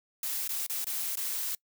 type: noise with dropouts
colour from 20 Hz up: blue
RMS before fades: -33 dBFS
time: 0.23-1.55 s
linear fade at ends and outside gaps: 2 ms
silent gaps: 0.477-0.491 / 0.665-0.697 / 0.844-0.868 / 1.155-1.171 s
effects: noise-tail reverb RT60 0.1 s tail -25 dB re dry